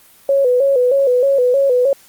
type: tone with vibrato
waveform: sine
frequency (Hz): 523.3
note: C5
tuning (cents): 0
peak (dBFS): -10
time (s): 0.29-1.93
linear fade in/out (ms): 2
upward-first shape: square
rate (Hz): 3.2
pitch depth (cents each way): 92
effects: white hiss -47 dBFS RMS until 2.08 s + Opus 32 kbps